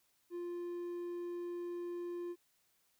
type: tone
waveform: triangle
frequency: 349.2 Hz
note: F4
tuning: in tune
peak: -37 dBFS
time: 0.3-2.36 s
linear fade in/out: 50 ms
effects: white hiss -75 dBFS RMS until 2.99 s

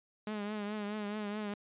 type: tone with vibrato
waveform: sawtooth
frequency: 208.9 Hz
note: G#3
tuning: 10 cents sharp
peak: -32 dBFS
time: 0.27-1.54 s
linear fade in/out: 2 ms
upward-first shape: triangle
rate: 4.7 Hz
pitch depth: 61 cents each way
effects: resampled to 8000 Hz

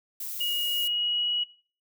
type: noise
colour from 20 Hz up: violet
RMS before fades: -35 dBFS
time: 0.2-0.88 s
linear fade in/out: 5 ms
type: tone with pitch glide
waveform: sine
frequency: 2884 to 2916 Hz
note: F#7 to F#7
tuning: -45 to -26 cents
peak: -25 dBFS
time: 0.4-1.44 s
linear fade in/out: 10 ms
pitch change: +19 cents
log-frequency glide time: 0.67-1.31 s
effects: noise-tail reverb RT60 0.4 s tail -19 dB re dry

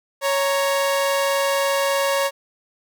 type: tone pair together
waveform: sawtooth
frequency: 554.7 / 932.3 Hz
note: C#5 / A#5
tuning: +1 / 0 cents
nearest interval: major sixth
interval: 899 cents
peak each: -15 / -22 dBFS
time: 0.21-2.31 s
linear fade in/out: 50 ms
effects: none

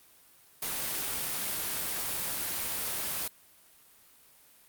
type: noise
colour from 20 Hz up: white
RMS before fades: -33 dBFS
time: 0.62-3.28 s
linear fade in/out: 5 ms
effects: white hiss -59 dBFS RMS until 4.68 s + Opus 32 kbps

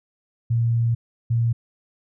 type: tone bursts at uneven times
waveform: sine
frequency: 116.54 Hz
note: A#2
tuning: in tune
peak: -17 dBFS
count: 2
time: 0.5-0.95 / 1.3-1.53 s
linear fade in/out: 10 ms
effects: none

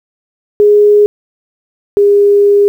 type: tone pair in turn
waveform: sine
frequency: 415.1 / 406.1 Hz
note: G#4 / G#4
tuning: -1 / -39 cents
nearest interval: unison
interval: 38 cents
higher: first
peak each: -3 / -4 dBFS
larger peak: first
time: 0.6-1.06 / 1.97-2.68 s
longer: second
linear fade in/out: 0 ms
effects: 7-bit

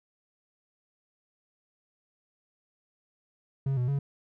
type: tone with pitch steps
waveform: triangle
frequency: 136 / 123.7 / 140.1 Hz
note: C#3 / B2 / C#3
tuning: -33 / +3 / +19 cents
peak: -23 dBFS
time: 3.66-3.99 s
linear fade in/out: 5 ms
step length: 110 ms
effects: none

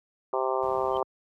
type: harmonic tone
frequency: 130.81 Hz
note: C3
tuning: in tune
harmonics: 3 / 4 / 5 / 6 / 7 / 8 / 9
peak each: -30 / -31 / -32 / -33 / -33 / -34 / -35 dBFS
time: 0.33-1.03 s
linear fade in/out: 2 ms
type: noise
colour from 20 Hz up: brown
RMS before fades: -43 dBFS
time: 0.62-1.01 s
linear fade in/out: 10 ms
type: tone with exponential growth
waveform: sine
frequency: 3099 Hz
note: G7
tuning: 21 cents flat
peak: -37 dBFS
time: 0.89-0.97 s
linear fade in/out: 0 ms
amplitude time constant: 17 ms
effects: high-pass 80 Hz 12 dB/octave

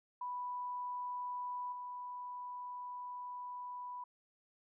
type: tone with level steps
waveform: sine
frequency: 987.8 Hz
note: B5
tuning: in tune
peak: -38 / -42 dBFS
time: 0.21-4.04 s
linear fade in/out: 5 ms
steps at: 1.72 s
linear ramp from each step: 5 ms
effects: none

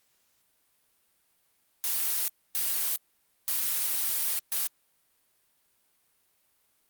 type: noise bursts at uneven times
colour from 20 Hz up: blue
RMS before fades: -28 dBFS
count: 4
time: 1.84-2.28 / 2.55-2.96 / 3.48-4.39 / 4.52-4.67 s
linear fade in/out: 0 ms
effects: white hiss -70 dBFS RMS until 6.89 s + Opus 48 kbps

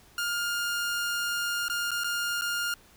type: tone with dropouts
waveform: sawtooth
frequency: 1411 Hz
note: F6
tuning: 17 cents sharp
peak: -24 dBFS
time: 0.18-2.74 s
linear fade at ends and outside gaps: 2 ms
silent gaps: 1.683-1.698 / 1.908-1.915 / 2.037-2.043 / 2.412-2.419 s
effects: pink hiss -57 dBFS RMS until 2.96 s

